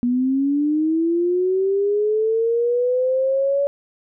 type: linear sweep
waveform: sine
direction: up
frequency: 240 to 568 Hz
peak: -16 dBFS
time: 0.03-3.67 s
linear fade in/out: 0 ms
effects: none